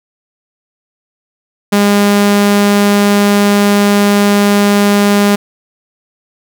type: tone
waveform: sawtooth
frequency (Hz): 203.5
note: G#3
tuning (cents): -35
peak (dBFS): -3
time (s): 1.72-5.36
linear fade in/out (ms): 10
effects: none